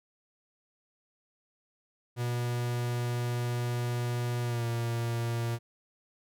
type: tone with pitch glide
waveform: 45% pulse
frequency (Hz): 121 to 117.22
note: B2 to A#2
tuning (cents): -35 to +10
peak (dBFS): -29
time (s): 2.16-5.59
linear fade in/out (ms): 50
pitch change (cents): -55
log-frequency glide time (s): 4.42-4.65
effects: none